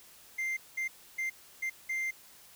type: tone bursts at uneven times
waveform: triangle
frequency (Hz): 2093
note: C7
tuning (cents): 0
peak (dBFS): -29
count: 5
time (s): 0.38-0.57 / 0.77-0.88 / 1.18-1.3 / 1.62-1.7 / 1.89-2.11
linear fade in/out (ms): 10
effects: white hiss -56 dBFS RMS until 2.55 s